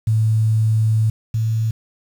sine tone pair in turn, 110 / 111.54 Hz, A2 / A2, 0 / +24 cents, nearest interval unison, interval 24 cents, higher second, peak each -13 / -16 dBFS, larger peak first, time 0.07-1.1 / 1.34-1.71 s, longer first, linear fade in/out 5 ms, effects 7-bit

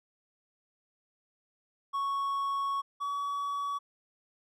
triangle tone pair in turn, 1108.7 / 1134 Hz, C#6 / C#6, 0 / +39 cents, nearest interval unison, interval 39 cents, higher second, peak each -27 / -29 dBFS, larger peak first, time 1.93-2.82 / 3-3.79 s, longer first, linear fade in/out 20 ms, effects none

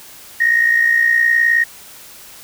sine tone with amplitude modulation, 1864.7 Hz, A#6, in tune, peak -7 dBFS, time 0.4-1.64 s, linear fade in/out 10 ms, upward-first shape sine, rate 59.3 Hz, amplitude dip 65%, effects tanh soft clip ceiling -3 dBFS + white hiss -39 dBFS RMS until 2.43 s

